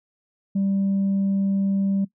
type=tone; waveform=sine; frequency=196 Hz; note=G3; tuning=in tune; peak=-17 dBFS; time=0.55-2.05 s; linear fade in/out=10 ms; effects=noise-tail reverb RT60 0.1 s tail -19 dB re dry + tanh soft clip ceiling -17 dBFS